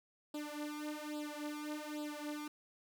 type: tone with flanger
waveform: sawtooth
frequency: 299 Hz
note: D4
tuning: 31 cents sharp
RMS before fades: -43 dBFS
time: 0.34-2.48 s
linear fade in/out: 5 ms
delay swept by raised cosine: 0.24 to 4.24 ms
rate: 1.2 Hz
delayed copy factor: +0.95
effects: none